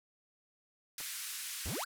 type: band-pass noise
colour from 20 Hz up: white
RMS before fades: -42 dBFS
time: 0.98-1.84 s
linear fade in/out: 2 ms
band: 1400 to 13000 Hz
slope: 24 dB/octave
type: clicks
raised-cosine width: 0.5 ms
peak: -35 dBFS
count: 2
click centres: 1.003 / 1.01 s
type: exponential sweep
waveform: square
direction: up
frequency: 49.89 to 1688 Hz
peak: -38 dBFS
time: 1.65-1.85 s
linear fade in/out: 10 ms
effects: none